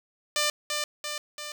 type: tone with echo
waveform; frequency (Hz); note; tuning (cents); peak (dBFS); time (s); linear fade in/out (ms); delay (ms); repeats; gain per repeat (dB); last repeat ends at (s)
5% pulse; 596; D5; +25; -12; 0.36-0.5; 2; 340; 3; -4; 1.52
effects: none